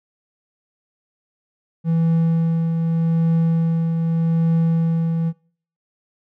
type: tone with tremolo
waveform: triangle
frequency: 164.81 Hz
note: E3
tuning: in tune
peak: -12 dBFS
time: 1.84-5.33 s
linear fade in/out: 50 ms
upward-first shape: triangle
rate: 0.83 Hz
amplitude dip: 40%
effects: noise-tail reverb RT60 0.5 s tail -23 dB re dry